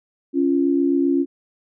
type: tone pair together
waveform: sine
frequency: 277.2 / 344.9 Hz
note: C#4 / F4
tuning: 0 / -22 cents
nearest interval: major third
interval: 378 cents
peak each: -17 / -20 dBFS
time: 0.33-1.26 s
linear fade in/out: 50 ms
effects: none